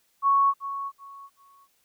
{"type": "tone with echo", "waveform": "sine", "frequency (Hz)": 1108.7, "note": "C#6", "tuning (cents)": 0, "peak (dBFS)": -17, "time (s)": [0.22, 0.54], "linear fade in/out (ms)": 50, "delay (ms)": 380, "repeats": 3, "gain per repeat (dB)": -12, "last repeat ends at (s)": 1.68, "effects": ["white hiss -68 dBFS RMS until 1.84 s"]}